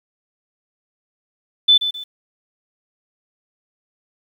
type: tone with echo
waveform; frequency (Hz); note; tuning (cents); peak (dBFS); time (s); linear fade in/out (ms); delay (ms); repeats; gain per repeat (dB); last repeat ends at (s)
sine; 3511; A7; -4; -8; 1.68-1.78; 10; 130; 2; -10; 2.04
effects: 8-bit